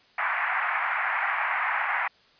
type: band-pass noise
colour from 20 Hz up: white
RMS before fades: -27 dBFS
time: 0.18-2.08 s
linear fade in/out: 5 ms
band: 740 to 2200 Hz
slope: 48 dB/octave
effects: white hiss -59 dBFS RMS until 2.39 s + resampled to 11025 Hz